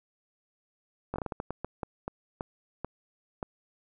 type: slowing click train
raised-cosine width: 1 ms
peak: -19 dBFS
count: 14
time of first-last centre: 1.14-3.428 s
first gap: 19 ms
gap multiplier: 1.33
effects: none